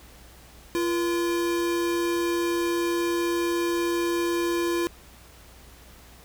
square tone pair together, 343.1 / 479.3 Hz, F4 / A#4, -31 / +48 cents, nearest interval tritone, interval 579 cents, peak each -24 / -36 dBFS, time 0.75-4.87 s, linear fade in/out 0 ms, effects added 60 Hz sine -51 dBFS peak until 6.24 s + pink hiss -51 dBFS RMS until 6.24 s

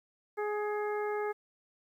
harmonic tone with a mistuned harmonic, 418.1 Hz, G#4, 12 cents sharp, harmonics 1 / 2 / 3 / 4 / 5, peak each -32 / -38 / -42 / -44 / -46 dBFS, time 0.37-1.33 s, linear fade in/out 20 ms, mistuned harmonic 5, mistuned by +24 cents, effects 11-bit

